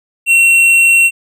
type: tone with tanh clipping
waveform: sine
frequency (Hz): 2726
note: F7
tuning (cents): -43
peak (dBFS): -7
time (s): 0.26-1.11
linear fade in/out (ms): 50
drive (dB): 10
effects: none